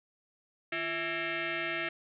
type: tone with frequency modulation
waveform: sine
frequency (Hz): 155.56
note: D#3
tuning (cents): 0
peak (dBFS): -31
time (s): 0.72-1.89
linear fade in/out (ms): 5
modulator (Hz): 497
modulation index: 5.3
effects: none